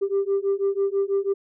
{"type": "beating tone pair", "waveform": "sine", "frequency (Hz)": [392, 398.1], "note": ["G4", "G4"], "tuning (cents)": [0, 27], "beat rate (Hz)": 6.1, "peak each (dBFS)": -22, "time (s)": [0.01, 1.34], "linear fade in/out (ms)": 20, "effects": ["tanh soft clip ceiling -16 dBFS"]}